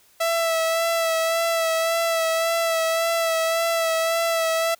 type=tone with vibrato; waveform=sawtooth; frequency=659.3 Hz; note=E5; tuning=in tune; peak=-16 dBFS; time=0.2-4.75 s; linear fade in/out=10 ms; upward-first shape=sine; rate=1.8 Hz; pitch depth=25 cents each way; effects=white hiss -57 dBFS RMS until 4.79 s